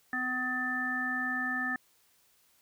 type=harmonic tone; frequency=253 Hz; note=B3; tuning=42 cents sharp; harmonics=1 / 3 / 5 / 7; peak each=-37 / -41 / -39 / -31 dBFS; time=0.13-1.76 s; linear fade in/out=2 ms; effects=white hiss -67 dBFS RMS until 2.61 s

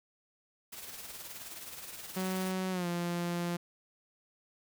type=noise with tremolo; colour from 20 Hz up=white; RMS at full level=-43 dBFS; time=0.72-2.52 s; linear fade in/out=10 ms; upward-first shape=triangle; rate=19 Hz; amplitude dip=55%
type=tone with pitch glide; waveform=sawtooth; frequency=186.9 to 173.38 Hz; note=F#3 to F3; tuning=+18 to -12 cents; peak=-28 dBFS; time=2.16-3.57 s; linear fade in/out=10 ms; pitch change=-130 cents; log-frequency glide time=2.71-2.87 s
effects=none

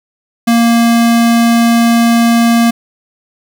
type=tone; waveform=square; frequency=232.9 Hz; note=A#3; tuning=1 cent flat; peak=-7 dBFS; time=0.47-2.71 s; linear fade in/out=10 ms; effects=none

